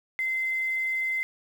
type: tone with quantisation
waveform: sine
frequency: 2067 Hz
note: C7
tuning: 22 cents flat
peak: -25 dBFS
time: 0.19-1.23 s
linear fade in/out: 0 ms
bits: 8
effects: none